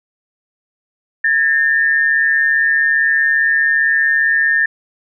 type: tone pair together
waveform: sine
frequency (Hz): 1661.2 / 1801.2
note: G#6 / A6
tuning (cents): 0 / +40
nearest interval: minor second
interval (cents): 140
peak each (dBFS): -17 / -12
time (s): 1.24-4.66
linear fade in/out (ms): 5
effects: none

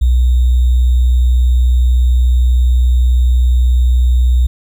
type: tone with sample-and-hold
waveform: sine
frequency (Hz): 61.74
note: B1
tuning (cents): 0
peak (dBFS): -7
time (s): 0.01-4.47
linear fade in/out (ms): 10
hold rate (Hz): 3675
effects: none

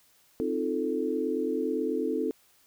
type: chord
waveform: sine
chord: F dominant seventh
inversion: second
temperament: equal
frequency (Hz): 261.6 / 311.1 / 349.2 / 440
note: C4 / Eb4 / F4 / A4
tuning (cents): 0 / 0 / 0 / 0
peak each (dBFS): -32 / -32 / -34 / -30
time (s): 0.4-2.31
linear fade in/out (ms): 0
effects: white hiss -63 dBFS RMS until 2.66 s

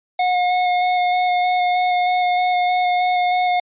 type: tone with vibrato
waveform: square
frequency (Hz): 723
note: F#5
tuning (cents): -40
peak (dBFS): -16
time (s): 0.19-3.6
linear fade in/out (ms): 5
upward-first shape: square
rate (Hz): 3.2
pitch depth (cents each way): 10
effects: resampled to 8000 Hz

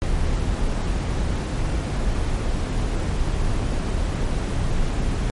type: noise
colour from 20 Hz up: brown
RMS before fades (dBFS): -22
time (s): 0.02-5.3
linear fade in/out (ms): 0
effects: MP3 48 kbps

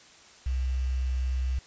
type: tone with quantisation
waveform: sine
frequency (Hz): 64.2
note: C2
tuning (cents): -32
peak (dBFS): -25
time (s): 0.46-1.59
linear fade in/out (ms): 5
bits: 8
effects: white hiss -53 dBFS RMS until 1.66 s + resampled to 16000 Hz

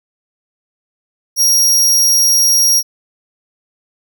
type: tone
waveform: sawtooth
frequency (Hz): 5630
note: F8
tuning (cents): +13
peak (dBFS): -6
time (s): 1.36-2.83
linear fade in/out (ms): 50
effects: none

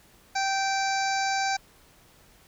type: harmonic tone with a mistuned harmonic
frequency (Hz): 779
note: G5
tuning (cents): -11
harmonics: 1 / 2 / 3 / 5 / 6 / 7 / 8 / 9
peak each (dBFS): -26 / -31 / -34 / -39 / -36 / -39 / -38 / -42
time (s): 0.35-1.57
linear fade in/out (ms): 10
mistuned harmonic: 5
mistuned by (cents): +17
effects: pink hiss -57 dBFS RMS until 2.47 s

